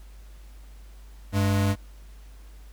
square tone pair together, 98 / 207.7 Hz, G2 / G#3, 0 / 0 cents, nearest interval octave + minor second, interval 1300 cents, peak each -22 / -28 dBFS, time 1.32-1.76 s, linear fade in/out 50 ms, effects added 50 Hz sine -43 dBFS peak until 2.72 s + pink hiss -58 dBFS RMS until 2.72 s

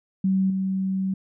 sine tone with level steps, 190.7 Hz, G3, 47 cents flat, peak -18 / -22 dBFS, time 0.24-1.14 s, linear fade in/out 5 ms, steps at 0.5 s, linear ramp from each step 2 ms, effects none

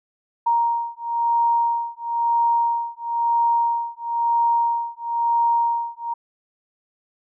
sine beating tone pair, 935 / 936 Hz, A#5 / A#5, +5 / +7 cents, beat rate 1 Hz, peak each -21 dBFS, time 0.46-6.14 s, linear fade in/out 10 ms, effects none

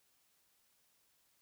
silence, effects white hiss -74 dBFS RMS until 1.41 s

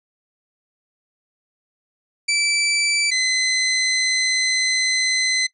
20% pulse tone pair in turn, 2323 / 2039 Hz, D7 / C7, -20 / -45 cents, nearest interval major second, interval 225 cents, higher first, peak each -12 dBFS, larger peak neither, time 2.28-3.11 / 3.11-5.47 s, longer second, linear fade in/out 10 ms, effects noise-tail reverb RT60 0.1 s tail -21 dB re dry + resampled to 24000 Hz

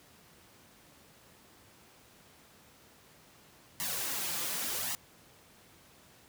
white noise with flanger, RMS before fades -35 dBFS, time 3.8-4.95 s, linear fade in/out 0 ms, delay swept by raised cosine 1 to 5.9 ms, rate 0.88 Hz, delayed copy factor +0.75, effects pink hiss -59 dBFS RMS until 6.28 s + high-pass 80 Hz 12 dB/octave

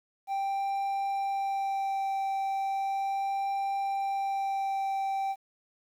triangle tone with vibrato, 784 Hz, G5, in tune, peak -26 dBFS, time 0.27-5.36 s, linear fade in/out 50 ms, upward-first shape sine, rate 0.36 Hz, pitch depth 9 cents each way, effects 10-bit

